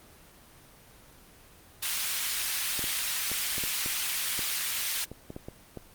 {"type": "high-pass noise", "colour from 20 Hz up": "pink", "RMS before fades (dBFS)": -30, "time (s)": [1.82, 5.05], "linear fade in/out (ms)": 10, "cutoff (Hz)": 2300, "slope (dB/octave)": 12}
{"type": "clicks", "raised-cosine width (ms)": 2, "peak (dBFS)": -24, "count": 12, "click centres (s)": [2.793, 2.841, 3.316, 3.581, 3.638, 3.861, 4.392, 5.116, 5.304, 5.364, 5.485, 5.773]}
{"effects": ["pink hiss -54 dBFS RMS until 5.94 s", "Opus 24 kbps"]}